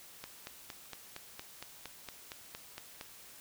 click train, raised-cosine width 0.2 ms, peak -25 dBFS, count 13, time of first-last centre 0.24-3.011 s, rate 4.33 Hz, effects white hiss -54 dBFS RMS until 3.4 s

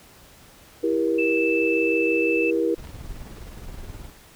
sine chord, E diminished, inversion none, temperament just, 329.6 / 395.6 / 474.7 Hz, E4 / G4 / Bb4, 0 / +16 / +31 cents, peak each -23 / -26 / -23 dBFS, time 0.83-2.75 s, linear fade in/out 10 ms
sine tone, 2637 Hz, E7, in tune, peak -24 dBFS, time 1.18-2.51 s, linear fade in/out 10 ms
brown noise with tremolo, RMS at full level -35 dBFS, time 2.78-4.1 s, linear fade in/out 0 ms, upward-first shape sine, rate 19 Hz, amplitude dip 55%
clicks, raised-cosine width 0.3 ms, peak -30 dBFS, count 2, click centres 2.85 / 2.872 s
effects pink hiss -50 dBFS RMS until 4.35 s

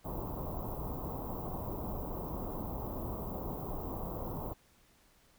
pink band-stop noise, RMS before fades -39 dBFS, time 0.04-4.54 s, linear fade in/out 20 ms, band 1100 to 15000 Hz, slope 48 dB/octave, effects pink hiss -66 dBFS RMS until 5.38 s

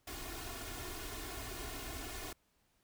pink noise with comb filter, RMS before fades -44 dBFS, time 0.07-2.33 s, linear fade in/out 5 ms, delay 2.8 ms, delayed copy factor +0.8, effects pink hiss -75 dBFS RMS until 2.83 s

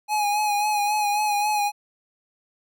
square tone with vibrato, 834 Hz, G#5, 7 cents sharp, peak -21 dBFS, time 0.08-1.72 s, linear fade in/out 50 ms, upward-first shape sine, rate 3.7 Hz, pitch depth 35 cents each way, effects none

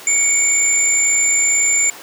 sine tone pair together, 2242 / 7169 Hz, C#7 / A8, +19 / +31 cents, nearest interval octave + minor sixth, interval 2012 cents, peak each -19 / -13 dBFS, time 0.07-1.9 s, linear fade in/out 2 ms, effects pink hiss -35 dBFS RMS until 2.02 s + high-pass 400 Hz 12 dB/octave

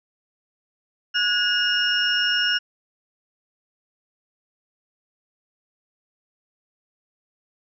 sine tone cluster, 1459 / 1655 / 2857 / 5400 Hz, F#6 / G#6 / F7 / E8, -25 / -6 / +39 / +41 cents, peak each -23 / -29 / -22 / -26 dBFS, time 1.14-2.59 s, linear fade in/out 20 ms, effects none

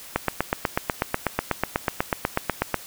click train, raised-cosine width 0.5 ms, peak -5 dBFS, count 22, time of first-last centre 0.16-2.743 s, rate 8.13 Hz, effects white hiss -42 dBFS RMS until 2.86 s

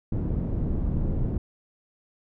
pink low-pass noise, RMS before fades -26 dBFS, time 0.12-1.38 s, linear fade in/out 5 ms, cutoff 250 Hz, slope 12 dB/octave, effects none

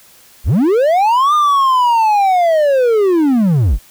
triangle linear two-way sweep, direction up then down, 33 to 1221 to 33 Hz, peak -7 dBFS, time 0.44-3.79 s, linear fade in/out 50 ms, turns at 1.34 s, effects white hiss -45 dBFS RMS until 3.9 s

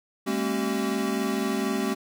square tone cluster, 204 / 228.1 / 270.8 / 381.8 Hz, G#3 / A#3 / C#4 / G4, -31 / -37 / -40 / -46 cents, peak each -31 dBFS, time 0.26-1.95 s, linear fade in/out 20 ms, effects none

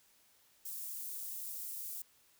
white high-pass noise, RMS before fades -43 dBFS, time 0.65-2.02 s, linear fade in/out 5 ms, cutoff 10000 Hz, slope 12 dB/octave, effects white hiss -68 dBFS RMS until 2.39 s

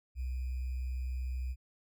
sine tone with sample-and-hold, 63.5 Hz, B1, 49 cents sharp, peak -33 dBFS, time 0.15-1.56 s, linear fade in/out 50 ms, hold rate 2450 Hz, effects none

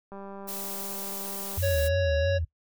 click train, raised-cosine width 1 ms, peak -29 dBFS, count 288, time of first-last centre 0.12-1.577 s, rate 197 Hz
blue noise, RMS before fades -36 dBFS, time 0.47-1.89 s, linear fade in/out 20 ms
sine tone with vibrato, 83.6 Hz, E2, 25 cents sharp, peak -26 dBFS, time 1.57-2.45 s, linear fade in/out 10 ms, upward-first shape sine, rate 3 Hz, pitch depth 170 cents each way
harmonic tone, 557 Hz, C#5, 8 cents sharp, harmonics 1 / 3 / 5 / 7 / 9 / 10, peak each -24 / -34 / -40 / -41 / -49 / -49 dBFS, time 1.62-2.39 s, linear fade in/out 20 ms
effects noise-tail reverb RT60 0.1 s tail -19 dB re dry

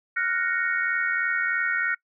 sine chord, Gb major seventh, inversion third, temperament equal, 1396.9 / 1480 / 1864.7 / 2217 Hz, F6 / Gb6 / Bb6 / Db7, 0 / 0 / 0 / 0 cents, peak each -29 / -27 / -27 / -31 dBFS, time 0.16-1.95 s, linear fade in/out 10 ms, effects noise-tail reverb RT60 0.1 s tail -23 dB re dry

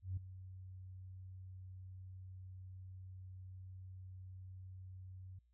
sine tone with ADSR envelope, 93.2 Hz, F#2, 13 cents sharp, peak -35 dBFS, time 0.02-5.39 s, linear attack 150 ms, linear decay 7 ms, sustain -14 dB, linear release 6 ms, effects tanh soft clip ceiling -31 dBFS + added 60 Hz sine -70 dBFS peak until 5.53 s

